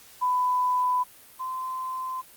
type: tone pair in turn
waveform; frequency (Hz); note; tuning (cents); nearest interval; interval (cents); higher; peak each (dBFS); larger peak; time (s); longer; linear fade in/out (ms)
sine; 999 / 1031.8; B5 / C6; +20 / -24; minor second; 56; second; -21 / -29; first; 0.21-1.04 / 1.39-2.22; neither; 20
effects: white hiss -51 dBFS RMS until 2.36 s + Opus 48 kbps